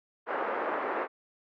pink band-pass noise, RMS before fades -32 dBFS, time 0.26-1.08 s, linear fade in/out 50 ms, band 370 to 1700 Hz, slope 24 dB/octave, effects none

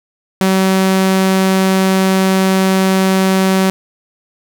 sawtooth tone, 190 Hz, F#3, 46 cents sharp, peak -6 dBFS, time 0.41-3.7 s, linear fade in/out 0 ms, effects none

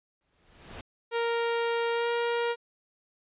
pink noise with exponential growth, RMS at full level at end -39 dBFS, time 0.21-0.81 s, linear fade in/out 1 ms, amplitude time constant 130 ms
sawtooth tone with pitch glide, 466.2 to 471.6 Hz, A#4 to A#4, 0 to +20 cents, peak -22 dBFS, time 1.11-2.56 s, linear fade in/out 50 ms, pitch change +20 cents, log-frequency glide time 1.92-2.09 s
effects resampled to 8000 Hz

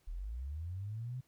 sine linear sweep, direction up, 36 to 130.81 Hz, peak -38 dBFS, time 0.07-1.21 s, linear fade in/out 10 ms, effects pink hiss -73 dBFS RMS until 1.27 s

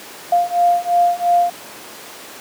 sine beating tone pair, 698.5 / 701.4 Hz, F5 / F5, 0 / +7 cents, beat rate 2.9 Hz, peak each -16 / -15 dBFS, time 0.32-1.5 s, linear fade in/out 5 ms, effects pink hiss -35 dBFS RMS until 2.4 s + high-pass 300 Hz 12 dB/octave

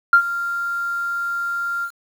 sine tone with ADSR envelope, 1391 Hz, F6, 7 cents flat, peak -5 dBFS, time 0.13-1.91 s, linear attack 3 ms, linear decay 84 ms, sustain -16 dB, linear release 74 ms, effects tanh soft clip ceiling -2 dBFS + 7-bit

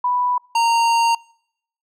sine / square tone pair in turn, 987.8 / 925.5 Hz, B5 / A#5, 0 / -13 cents, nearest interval minor second, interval 113 cents, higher first, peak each -16 / -15 dBFS, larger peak second, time 0.04-0.38 / 0.55-1.15 s, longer second, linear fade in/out 5 ms, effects noise-tail reverb RT60 0.7 s tail -26 dB re dry + low-pass 8000 Hz 12 dB/octave

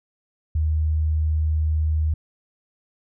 sine tone, 77.78 Hz, D#2, in tune, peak -18 dBFS, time 0.55-2.14 s, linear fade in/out 5 ms, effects none

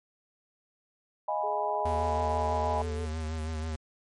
sine chord, F half-diminished seventh, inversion third, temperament equal, 622.3 / 698.5 / 830.6 / 987.8 Hz, Eb5 / F5 / Ab5 / Cb6, 0 / 0 / 0 / 0 cents, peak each -32 / -37 / -31 / -33 dBFS, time 1.28-2.82 s, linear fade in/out 5 ms
sine tone with pitch glide, 420 to 438.8 Hz, G#4 to A4, +19 to -5 cents, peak -36 dBFS, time 1.43-3.06 s, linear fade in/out 10 ms, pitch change +76 cents, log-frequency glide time 1.88-2.19 s
square tone with vibrato, 79.1 Hz, D#2, 29 cents sharp, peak -32 dBFS, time 1.85-3.76 s, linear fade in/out 5 ms, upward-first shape sine, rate 6.2 Hz, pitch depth 38 cents each way
effects MP3 48 kbps

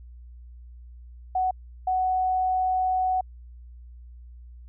sine tone bursts at uneven times, 744 Hz, F#5, 9 cents sharp, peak -21 dBFS, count 2, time 1.35-1.51 / 1.87-3.21 s, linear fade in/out 5 ms, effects added 60 Hz sine -42 dBFS peak until 4.68 s

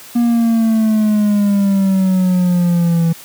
triangle exponential sweep, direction down, 239.2 to 164.81 Hz, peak -8 dBFS, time 0.15-3.13 s, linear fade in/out 10 ms, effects white hiss -37 dBFS RMS until 3.24 s + high-pass 100 Hz 12 dB/octave

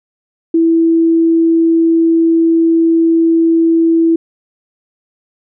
sine tone, 329.6 Hz, E4, in tune, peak -7 dBFS, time 0.54-4.16 s, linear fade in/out 5 ms, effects none

